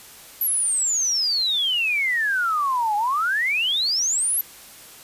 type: exponential two-way sweep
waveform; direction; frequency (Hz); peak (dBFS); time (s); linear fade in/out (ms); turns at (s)
sine; down then up; 12000 to 811 to 12000; -19; 0.41-4.41; 2; 2.96
effects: white hiss -44 dBFS RMS until 5.03 s + resampled to 32000 Hz